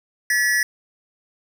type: tone pair together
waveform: square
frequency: 1724 / 1935.1 Hz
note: A6 / B6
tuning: -36 / -36 cents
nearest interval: major second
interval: 200 cents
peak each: -21 / -20 dBFS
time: 0.3-0.63 s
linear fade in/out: 2 ms
effects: none